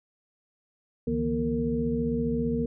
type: tone cluster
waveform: sine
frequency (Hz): 68.3 / 151.4 / 166.4 / 238.1 / 459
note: C#2 / D#3 / E3 / A#3 / A#4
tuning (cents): -25 / -47 / +17 / +37 / -27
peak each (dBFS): -35 / -35 / -35 / -27 / -30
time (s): 1.07-2.66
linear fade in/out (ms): 5
effects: none